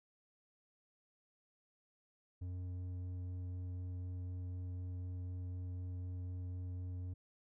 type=tone with low-pass filter; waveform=square; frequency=90.4 Hz; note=F#2; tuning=40 cents flat; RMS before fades=-43 dBFS; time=2.41-7.14 s; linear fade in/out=10 ms; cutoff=240 Hz; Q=0.51; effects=none